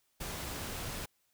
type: noise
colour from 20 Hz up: pink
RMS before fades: -40 dBFS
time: 0.2-1.06 s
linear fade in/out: 10 ms
effects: white hiss -75 dBFS RMS until 1.33 s